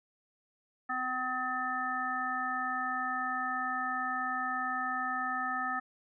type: harmonic tone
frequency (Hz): 254.5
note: C4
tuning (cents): -48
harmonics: 1 / 3 / 5 / 7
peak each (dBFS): -43 / -37 / -34 / -36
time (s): 0.89-5.8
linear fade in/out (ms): 10
effects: none